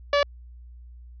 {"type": "tone", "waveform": "sawtooth", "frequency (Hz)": 574, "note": "D5", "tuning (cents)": -40, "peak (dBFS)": -14, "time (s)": [0.13, 0.23], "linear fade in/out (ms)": 2, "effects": ["added 60 Hz sine -42 dBFS peak until 1.2 s", "resampled to 11025 Hz"]}